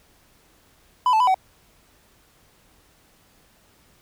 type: tone with pitch steps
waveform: triangle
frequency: 1000 / 876 / 996 / 755 Hz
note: B5 / A5 / B5 / F#5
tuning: +21 / -8 / +14 / +35 cents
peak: -13 dBFS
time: 1.06-1.344 s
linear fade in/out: 2 ms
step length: 71 ms
effects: pink hiss -58 dBFS RMS until 4.01 s